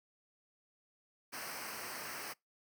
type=noise with comb filter; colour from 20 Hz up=pink; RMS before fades=-44 dBFS; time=1.32-2.34 s; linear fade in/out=20 ms; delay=0.28 ms; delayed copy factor=-0.75; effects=noise-tail reverb RT60 0.2 s tail -26 dB re dry + high-pass 150 Hz 12 dB/octave